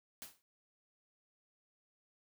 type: noise with exponential decay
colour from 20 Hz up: white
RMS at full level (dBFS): -44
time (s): 0.22-0.42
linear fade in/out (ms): 0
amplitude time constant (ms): 42
effects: none